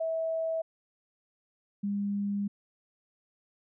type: tone pair in turn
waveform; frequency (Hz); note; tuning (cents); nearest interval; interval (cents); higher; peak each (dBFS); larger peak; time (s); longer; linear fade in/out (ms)
sine; 650 / 202; E5 / G#3; -24 / -48; octave + minor sixth; 2024; first; -28; neither; 0-0.62 / 1.83-2.48; second; 10
effects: none